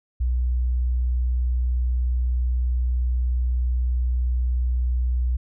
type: tone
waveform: sine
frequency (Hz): 61.6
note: B1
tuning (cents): -4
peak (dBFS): -19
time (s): 0.2-5.37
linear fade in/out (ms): 10
effects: none